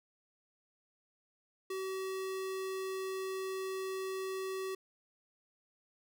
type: tone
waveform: square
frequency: 380.5 Hz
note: F#4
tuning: 48 cents sharp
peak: -37 dBFS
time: 1.7-4.75 s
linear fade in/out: 5 ms
effects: none